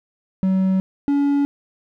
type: tone pair in turn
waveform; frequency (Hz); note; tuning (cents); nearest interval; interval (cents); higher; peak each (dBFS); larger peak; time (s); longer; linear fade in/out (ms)
triangle; 189.3 / 283.6; F#3 / C#4; +40 / +40; perfect fifth; 700; second; -13; neither; 0.43-0.8 / 1.08-1.45; neither; 0
effects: none